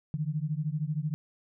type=beating tone pair; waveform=sine; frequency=146.83 / 159.83 Hz; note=D3 / D#3; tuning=0 / +47 cents; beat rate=13 Hz; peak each=-31 / -32 dBFS; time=0.14-1.14 s; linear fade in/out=0 ms; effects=none